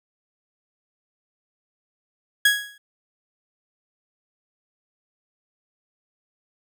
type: tone with exponential decay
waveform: 30% pulse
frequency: 1661.2 Hz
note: G#6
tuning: in tune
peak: -9 dBFS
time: 2.45-2.78 s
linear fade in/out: 5 ms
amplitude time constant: 71 ms
effects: none